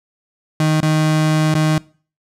35% pulse tone with dropouts, 155.56 Hz, D#3, in tune, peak -11 dBFS, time 0.6-1.78 s, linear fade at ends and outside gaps 2 ms, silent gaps 0.805-0.828 / 1.541-1.551 s, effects noise-tail reverb RT60 0.4 s tail -22 dB re dry + low-pass 10000 Hz 12 dB/octave

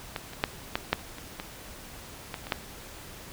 clicks, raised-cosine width 0.3 ms, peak -15 / -26 / -7 / -10 / -6 / -30 / -25 / -18 / -17 / -22 / -9 dBFS, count 11, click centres 0.162 / 0.334 / 0.439 / 0.755 / 0.93 / 0.993 / 1.184 / 1.399 / 2.342 / 2.469 / 2.522 s, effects pink hiss -45 dBFS RMS until 3.32 s

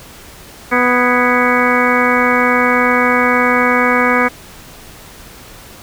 harmonic tone with a mistuned harmonic, 247.6 Hz, B3, 5 cents sharp, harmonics 1 / 2 / 3 / 4 / 5 / 6 / 7 / 8 / 9, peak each -17 / -17 / -22 / -19 / -17 / -22 / -19 / -21 / -18 dBFS, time 0.71-4.29 s, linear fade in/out 20 ms, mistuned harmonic 7, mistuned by -73 cents, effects pink hiss -37 dBFS RMS until 5.82 s

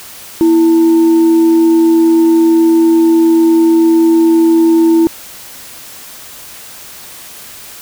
sine tone with frequency modulation, 329.6 Hz, E4, in tune, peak -5 dBFS, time 0.41-5.07 s, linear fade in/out 0 ms, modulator 570 Hz, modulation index 0.21, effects white hiss -32 dBFS RMS until 7.81 s

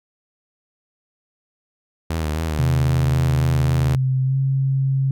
sawtooth tone with vibrato, 78.7 Hz, D#2, 20 cents sharp, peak -17 dBFS, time 2.1-3.96 s, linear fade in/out 5 ms, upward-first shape sine, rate 3.8 Hz, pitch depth 66 cents each way
sine tone with pitch glide, 130.81 to 134.72 Hz, C3 to C#3, 0 to -49 cents, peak -16 dBFS, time 2.59-5.11 s, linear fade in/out 2 ms, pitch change +51 cents, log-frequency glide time 4.24-4.36 s
effects none

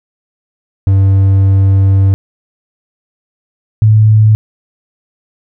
triangle / sine tone pair in turn, 97.1 / 108.21 Hz, G2 / A2, -16 / -28 cents, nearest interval major second, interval 188 cents, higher second, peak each -3 dBFS, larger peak neither, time 0.87-2.14 / 3.82-4.35 s, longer first, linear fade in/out 0 ms, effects none

